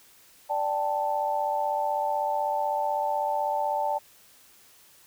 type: chord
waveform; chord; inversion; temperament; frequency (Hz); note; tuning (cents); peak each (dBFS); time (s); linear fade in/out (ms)
sine; D suspended fourth; none; equal; 587.3 / 784 / 880; D5 / G5 / A5; 0 / 0 / 0; -30 / -30 / -27; 0.49-3.99; 20
effects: white hiss -56 dBFS RMS until 5.06 s